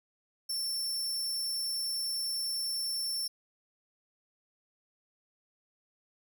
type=tone; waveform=sawtooth; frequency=5410 Hz; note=E8; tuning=44 cents sharp; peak=-29 dBFS; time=0.49-3.28 s; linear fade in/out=10 ms; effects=none